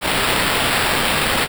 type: noise with sample-and-hold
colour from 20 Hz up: white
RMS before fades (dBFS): -18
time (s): 0.01-1.48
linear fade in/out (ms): 50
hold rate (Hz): 6300
effects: none